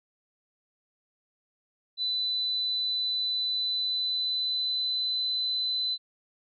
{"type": "tone with pitch glide", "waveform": "sine", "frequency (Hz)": [3997, 4022], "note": ["B7", "B7"], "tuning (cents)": [20, 31], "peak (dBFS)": -26, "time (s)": [1.97, 5.98], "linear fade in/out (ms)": 50, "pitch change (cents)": 11, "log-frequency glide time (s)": [3.5, 5.18], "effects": []}